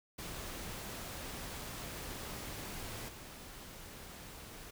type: noise with level steps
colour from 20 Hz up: pink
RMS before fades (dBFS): -44 / -50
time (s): 0.18-4.71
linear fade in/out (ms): 10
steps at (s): 3.08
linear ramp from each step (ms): 10
effects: none

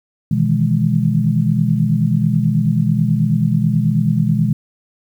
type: chord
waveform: sine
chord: E major seventh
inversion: second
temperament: equal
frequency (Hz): 123.47 / 155.56 / 164.81 / 207.7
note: B2 / D#3 / E3 / G#3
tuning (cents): 0 / 0 / 0 / 0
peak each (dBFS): -18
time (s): 0.31-4.53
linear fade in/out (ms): 5
effects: 8-bit

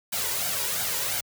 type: noise with flanger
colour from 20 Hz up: white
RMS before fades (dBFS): -28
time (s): 0.12-1.21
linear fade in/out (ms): 10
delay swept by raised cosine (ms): 1.3 to 2.11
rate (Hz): 2.9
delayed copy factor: +0.65
effects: high-pass 80 Hz 12 dB/octave

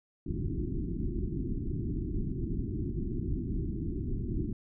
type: low-pass noise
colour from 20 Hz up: pink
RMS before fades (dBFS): -33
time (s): 0.26-4.53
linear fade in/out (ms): 5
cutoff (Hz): 380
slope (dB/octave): 96
effects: none

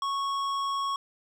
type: tone with hard clipping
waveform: sine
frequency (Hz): 1105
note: C#6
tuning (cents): -6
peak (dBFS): -29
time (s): 0.02-0.96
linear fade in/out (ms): 2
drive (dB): 11
effects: none

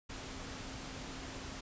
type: tone in noise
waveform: sine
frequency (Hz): 263.9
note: C4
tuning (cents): +15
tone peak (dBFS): -52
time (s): 0.09-1.61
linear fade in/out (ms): 10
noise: pink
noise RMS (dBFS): -45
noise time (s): 0.09-1.61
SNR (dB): -10
effects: resampled to 16000 Hz

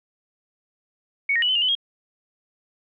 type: tone with pitch steps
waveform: sine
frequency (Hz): 2227 / 1864 / 2945 / 3046 / 2833 / 3017 / 3258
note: C#7 / A#6 / F#7 / F#7 / F7 / F#7 / G#7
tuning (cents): +7 / -1 / -9 / +50 / +24 / +33 / -34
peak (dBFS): -18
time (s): 1.29-1.752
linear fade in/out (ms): 5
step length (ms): 66
effects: none

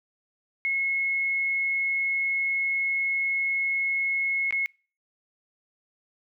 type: tone with dropouts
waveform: sine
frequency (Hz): 2176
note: C#7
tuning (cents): -33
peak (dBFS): -23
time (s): 0.65-4.66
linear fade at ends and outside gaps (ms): 0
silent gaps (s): 4.508-4.525
effects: noise-tail reverb RT60 0.4 s tail -26 dB re dry

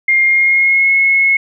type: tone with pitch glide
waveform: sine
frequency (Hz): 2120 to 2178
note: C7 to C#7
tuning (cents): +22 to -31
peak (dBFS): -8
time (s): 0.08-1.37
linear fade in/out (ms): 5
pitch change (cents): +47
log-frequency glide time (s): 0.24-0.92
effects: none

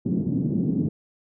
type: band-pass noise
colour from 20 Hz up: pink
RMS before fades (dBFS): -24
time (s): 0.05-0.89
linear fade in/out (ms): 5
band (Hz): 150 to 280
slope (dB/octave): 24
effects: none

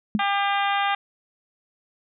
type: tone with exponential decay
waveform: sine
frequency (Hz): 210.3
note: G#3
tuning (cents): +22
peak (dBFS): -14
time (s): 0.15-0.23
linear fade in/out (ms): 0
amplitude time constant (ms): 16
type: harmonic tone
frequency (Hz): 400.3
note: G4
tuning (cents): +36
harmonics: 2 / 3 / 4 / 5 / 6 / 7 / 8 / 9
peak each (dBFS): -23 / -27 / -29 / -31 / -33 / -34 / -35 / -36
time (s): 0.19-0.95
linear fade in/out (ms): 5
effects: none

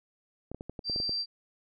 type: clicks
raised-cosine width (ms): 2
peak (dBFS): -25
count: 9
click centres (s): 0.516 / 0.546 / 0.609 / 0.696 / 0.792 / 0.898 / 0.961 / 1.001 / 1.094
type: tone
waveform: sine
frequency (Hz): 4699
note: D8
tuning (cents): 0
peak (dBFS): -29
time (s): 0.84-1.26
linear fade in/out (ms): 50
effects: none

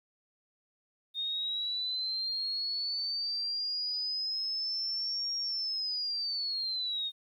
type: linear two-way sweep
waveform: sine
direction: up then down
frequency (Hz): 3674 to 5588 to 3674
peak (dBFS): -31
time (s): 1.14-7.12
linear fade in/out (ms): 50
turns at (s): 5.36
effects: 11-bit

